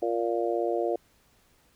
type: harmonic tone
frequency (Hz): 116.54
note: A#2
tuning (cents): 0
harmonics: 3 / 4 / 5 / 6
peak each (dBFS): -29 / -30 / -31 / -32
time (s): 0.02-0.96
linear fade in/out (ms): 5
effects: pink hiss -64 dBFS RMS until 1.75 s